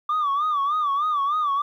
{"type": "tone with vibrato", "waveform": "sine", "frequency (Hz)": 1174.7, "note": "D6", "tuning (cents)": 0, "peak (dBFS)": -18, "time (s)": [0.09, 1.62], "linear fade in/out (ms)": 5, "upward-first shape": "sine", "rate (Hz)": 3.3, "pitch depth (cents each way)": 110, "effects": ["tanh soft clip ceiling -18 dBFS", "10-bit"]}